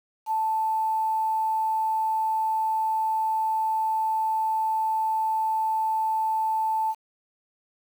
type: tone with quantisation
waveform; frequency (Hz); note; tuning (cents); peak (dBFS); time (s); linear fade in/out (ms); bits
sine; 880; A5; 0; -22; 0.26-6.95; 50; 8
effects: none